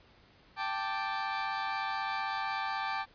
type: chord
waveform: 30% pulse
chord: G suspended second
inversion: none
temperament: equal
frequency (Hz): 784 / 880 / 1174.7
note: G5 / A5 / D6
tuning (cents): 0 / 0 / 0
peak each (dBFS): -34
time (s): 0.56-3.06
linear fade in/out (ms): 50
effects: pink hiss -61 dBFS RMS until 3.14 s + resampled to 11025 Hz